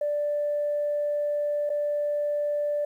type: tone with dropouts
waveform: sine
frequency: 587.3 Hz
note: D5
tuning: in tune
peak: -23 dBFS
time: 0.01-2.85 s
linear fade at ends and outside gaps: 5 ms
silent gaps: 1.694-1.7 s
effects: tanh soft clip ceiling -19 dBFS + 10-bit